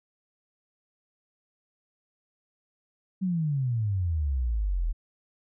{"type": "exponential sweep", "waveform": "sine", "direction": "down", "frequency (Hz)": [193.9, 38.62], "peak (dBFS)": -24, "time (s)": [3.21, 4.93], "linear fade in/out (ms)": 20, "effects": []}